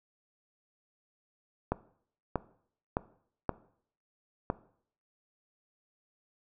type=clicks; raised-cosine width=1 ms; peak=-14 dBFS; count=5; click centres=1.72 / 2.357 / 2.969 / 3.493 / 4.501 s; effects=noise-tail reverb RT60 0.6 s tail -18 dB re dry